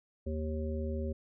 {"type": "harmonic tone", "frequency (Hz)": 77.78, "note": "D#2", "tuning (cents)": 0, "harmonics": [1, 3, 5, 7], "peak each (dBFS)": [-34, -39, -41, -42], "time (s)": [0.26, 1.13], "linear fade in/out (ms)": 10, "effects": []}